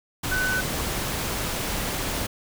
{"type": "tone in noise", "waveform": "sine", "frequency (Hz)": 1504, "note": "F#6", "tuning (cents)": 28, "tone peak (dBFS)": -23, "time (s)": [0.31, 0.61], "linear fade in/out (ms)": 10, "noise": "pink", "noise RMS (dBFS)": -28, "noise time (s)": [0.23, 2.27], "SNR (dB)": 2, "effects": []}